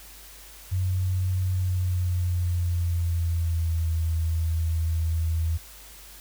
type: tone with pitch glide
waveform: sine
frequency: 92.5 to 81.46 Hz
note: F#2 to E2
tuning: 0 to -20 cents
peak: -22 dBFS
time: 0.71-5.58 s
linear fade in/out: 20 ms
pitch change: -220 cents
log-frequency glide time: 1.51-3.89 s
effects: added 50 Hz sine -49 dBFS peak until 6.2 s + white hiss -47 dBFS RMS until 6.2 s